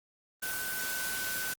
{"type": "tone in noise", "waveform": "sine", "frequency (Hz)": 1515, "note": "F#6", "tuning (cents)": 40, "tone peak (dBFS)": -36, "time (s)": [0.42, 1.54], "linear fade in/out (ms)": 10, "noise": "white", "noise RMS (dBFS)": -36, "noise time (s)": [0.42, 1.54], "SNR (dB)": -3, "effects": ["Opus 24 kbps"]}